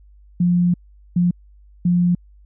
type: tone bursts at uneven times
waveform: sine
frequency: 176.1 Hz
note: F3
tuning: 15 cents sharp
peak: -13 dBFS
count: 3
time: 0.4-0.74 / 1.16-1.31 / 1.85-2.15 s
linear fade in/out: 5 ms
effects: added 50 Hz sine -45 dBFS peak until 2.45 s